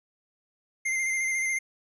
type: tone with vibrato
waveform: square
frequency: 2094 Hz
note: C7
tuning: 1 cent sharp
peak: -26 dBFS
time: 0.85-1.59 s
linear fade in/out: 10 ms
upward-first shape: square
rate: 14 Hz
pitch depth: 19 cents each way
effects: resampled to 24000 Hz